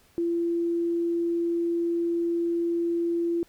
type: tone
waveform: sine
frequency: 340 Hz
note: F4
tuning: 46 cents flat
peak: -23 dBFS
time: 0.18-3.43 s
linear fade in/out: 0 ms
effects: pink hiss -60 dBFS RMS until 3.48 s